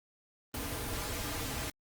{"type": "noise with comb filter", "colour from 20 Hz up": "pink", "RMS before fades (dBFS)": -37, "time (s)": [0.54, 1.7], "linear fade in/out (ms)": 2, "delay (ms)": 5.4, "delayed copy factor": -0.6, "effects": ["Opus 24 kbps"]}